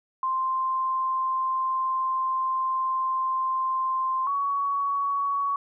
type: tone pair in turn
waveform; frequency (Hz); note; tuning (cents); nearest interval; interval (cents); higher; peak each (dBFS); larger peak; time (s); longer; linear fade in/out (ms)
sine; 1046.5 / 1121.7; C6 / C#6; 0 / +20; minor second; 120; second; -23; neither; 0.23-4.27 / 4.27-5.56; first; 2
effects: none